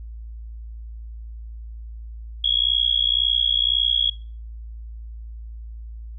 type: tone with amplitude modulation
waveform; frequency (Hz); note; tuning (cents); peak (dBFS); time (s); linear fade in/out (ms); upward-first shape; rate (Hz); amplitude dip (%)
sine; 3320; G#7; -1; -13; 2.44-4.1; 5; sine; 61.9; 100
effects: noise-tail reverb RT60 0.4 s tail -20 dB re dry + added 56 Hz sine -33 dBFS peak until 6.18 s